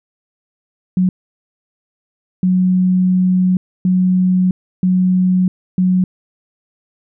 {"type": "tone bursts at uneven times", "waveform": "sine", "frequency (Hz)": 183.8, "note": "F#3", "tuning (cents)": -11, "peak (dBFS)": -10, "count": 5, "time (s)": [[0.97, 1.09], [2.43, 3.57], [3.85, 4.51], [4.83, 5.48], [5.78, 6.04]], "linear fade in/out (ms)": 2, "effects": []}